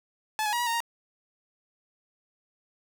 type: tone with pitch steps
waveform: sawtooth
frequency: 864 / 840 / 955 / 965 / 925 / 934 Hz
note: A5 / G#5 / A#5 / B5 / A#5 / A#5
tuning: -32 / +19 / +42 / -40 / -14 / +3 cents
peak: -22 dBFS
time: 0.39-0.804 s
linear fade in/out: 0 ms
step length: 69 ms
effects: none